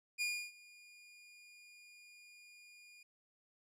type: tone with ADSR envelope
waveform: sawtooth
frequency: 2430 Hz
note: D#7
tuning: 42 cents flat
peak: -30 dBFS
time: 0.18-3.03 s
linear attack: 34 ms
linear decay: 300 ms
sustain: -24 dB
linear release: 4 ms
effects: low-pass 11000 Hz 12 dB/octave